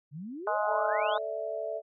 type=exponential sweep; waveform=sine; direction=up; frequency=134.3 to 3951 Hz; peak=-37 dBFS; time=0.11-1.19 s; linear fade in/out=50 ms
type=harmonic tone; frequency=210 Hz; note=G#3; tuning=19 cents sharp; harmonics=3 / 4 / 5 / 6 / 7; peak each=-30 / -32 / -34 / -36 / -37 dBFS; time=0.47-1.18 s; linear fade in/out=2 ms
type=chord; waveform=sine; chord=A suspended fourth; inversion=none; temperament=equal; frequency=440 / 587.3 / 659.3 Hz; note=A4 / D5 / E5; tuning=0 / 0 / 0 cents; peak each=-38 / -37 / -34 dBFS; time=0.66-1.82 s; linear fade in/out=50 ms
effects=none